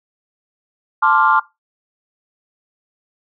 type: chord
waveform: sine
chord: D minor seventh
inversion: second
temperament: equal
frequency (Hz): 880 / 1046.5 / 1174.7 / 1396.9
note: A5 / C6 / D6 / F6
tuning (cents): 0 / 0 / 0 / 0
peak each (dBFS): -16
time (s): 1.02-1.4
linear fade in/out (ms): 10
effects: noise-tail reverb RT60 0.2 s tail -18 dB re dry + tanh soft clip ceiling 0 dBFS